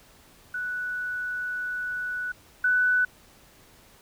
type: tone pair in turn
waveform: sine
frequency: 1480 / 1492 Hz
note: F#6 / F#6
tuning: 0 / +14 cents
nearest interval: unison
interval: 14 cents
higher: second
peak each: -28 / -19 dBFS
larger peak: second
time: 0.54-2.32 / 2.64-3.05 s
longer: first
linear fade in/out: 5 ms
effects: pink hiss -55 dBFS RMS until 4.01 s